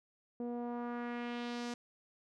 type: tone with low-pass filter sweep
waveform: sawtooth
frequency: 240 Hz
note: B3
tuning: 49 cents flat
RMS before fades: -40 dBFS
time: 0.4-1.74 s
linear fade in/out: 2 ms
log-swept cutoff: 490 to 6700 Hz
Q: 1.5
effects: none